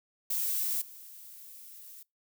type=noise with level steps; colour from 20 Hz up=violet; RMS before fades=-31 / -49 dBFS; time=0.3-2.03 s; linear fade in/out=5 ms; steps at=0.81 s; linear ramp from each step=10 ms; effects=noise-tail reverb RT60 0.2 s tail -24 dB re dry